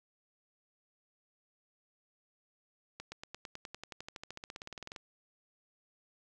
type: accelerating click train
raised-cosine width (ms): 0.2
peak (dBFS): -26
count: 27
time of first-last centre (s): 3-4.962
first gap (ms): 120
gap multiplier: 0.96
effects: none